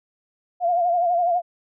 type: tone with vibrato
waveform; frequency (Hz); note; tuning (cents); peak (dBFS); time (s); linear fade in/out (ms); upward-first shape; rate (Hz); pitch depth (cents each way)
sine; 698.5; F5; 0; -17; 0.6-1.42; 50; sine; 12; 62
effects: none